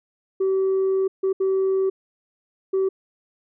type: tone bursts at uneven times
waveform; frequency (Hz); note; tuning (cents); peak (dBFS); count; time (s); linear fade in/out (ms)
sine; 383; G4; -40; -16; 4; 0.4-1.08 / 1.23-1.33 / 1.4-1.9 / 2.73-2.89; 10
effects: tanh soft clip ceiling -16 dBFS